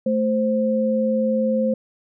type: tone pair together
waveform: sine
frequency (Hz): 220 / 523.3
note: A3 / C5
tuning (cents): 0 / 0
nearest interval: octave + minor third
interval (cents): 1500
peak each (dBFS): -20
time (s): 0.06-1.74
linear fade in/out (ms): 5
effects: none